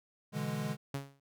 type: chord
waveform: square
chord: E dominant seventh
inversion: second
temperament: equal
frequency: 123.47 / 146.83 / 164.81 / 207.7 Hz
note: B2 / D3 / E3 / G#3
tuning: 0 / 0 / 0 / 0 cents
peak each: -44 / -38 / -43 / -39 dBFS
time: 0.32-0.77 s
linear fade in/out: 50 ms
type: tone with exponential decay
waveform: sawtooth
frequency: 138.59 Hz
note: C#3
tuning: in tune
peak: -29 dBFS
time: 0.94-1.2 s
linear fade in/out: 5 ms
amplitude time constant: 56 ms
effects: none